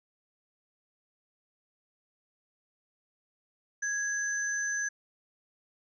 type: tone pair together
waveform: sine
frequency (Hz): 1661.2 / 6118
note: G#6 / G8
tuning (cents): 0 / -43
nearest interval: octave + major seventh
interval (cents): 2257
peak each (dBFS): -30 / -35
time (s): 3.82-4.89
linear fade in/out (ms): 10
effects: none